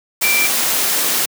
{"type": "tone in noise", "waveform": "sine", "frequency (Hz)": 2349, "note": "D7", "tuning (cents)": 0, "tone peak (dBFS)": -15, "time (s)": [0.23, 0.47], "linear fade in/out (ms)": 10, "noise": "white", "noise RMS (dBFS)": -17, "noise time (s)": [0.21, 1.26], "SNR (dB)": -1, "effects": ["high-pass 200 Hz 12 dB/octave"]}